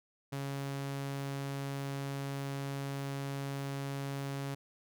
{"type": "tone", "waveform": "sawtooth", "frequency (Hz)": 138.59, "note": "C#3", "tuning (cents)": 0, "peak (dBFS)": -32, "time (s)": [0.32, 4.55], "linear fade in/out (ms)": 10, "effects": []}